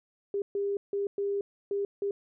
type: tone bursts at uneven times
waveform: sine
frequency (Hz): 401.2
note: G4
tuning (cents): +40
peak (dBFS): -27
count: 6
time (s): 0.34-0.42 / 0.55-0.77 / 0.93-1.07 / 1.18-1.41 / 1.71-1.85 / 2.02-2.11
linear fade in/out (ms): 2
effects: none